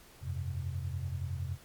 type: chord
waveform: sine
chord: F suspended second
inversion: none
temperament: equal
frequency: 87.31 / 98 / 130.81 Hz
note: F2 / G2 / C3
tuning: 0 / 0 / 0 cents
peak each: -36 / -40 / -38 dBFS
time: 0.21-1.58 s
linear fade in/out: 50 ms
effects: pink hiss -57 dBFS RMS until 1.64 s + MP3 96 kbps